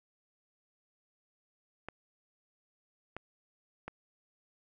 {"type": "clicks", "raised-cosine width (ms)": 0.5, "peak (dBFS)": -25, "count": 3, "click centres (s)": [1.886, 3.166, 3.88], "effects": []}